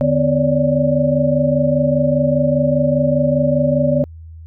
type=tone cluster; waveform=sine; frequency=147.2 / 249.9 / 565 / 590 Hz; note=D3 / B3 / C#5 / D5; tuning=+4 / +21 / +33 / +8 cents; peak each=-18 dBFS; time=0.01-4.04 s; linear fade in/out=0 ms; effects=added 81 Hz sine -33 dBFS peak until 4.46 s